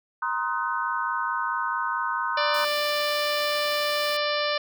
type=chord; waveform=sine; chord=C half-diminished seventh; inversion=third; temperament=just; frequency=941.9 / 1046.5 / 1255.8 / 1507 Hz; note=Bb5 / C6 / Eb6 / Gb6; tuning=+18 / 0 / +16 / +31 cents; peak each=-30 dBFS; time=0.22-2.65 s; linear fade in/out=5 ms
type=harmonic tone; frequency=591 Hz; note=D5; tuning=11 cents sharp; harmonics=1 / 2 / 3 / 4 / 5 / 6 / 7 / 8 / 9; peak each=-27 / -30 / -32 / -33 / -34 / -35 / -35 / -36 / -37 dBFS; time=2.37-4.58 s; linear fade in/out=5 ms
type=high-pass noise; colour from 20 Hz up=white; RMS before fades=-39 dBFS; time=2.54-4.17 s; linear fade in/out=5 ms; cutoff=180 Hz; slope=48 dB/octave
effects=none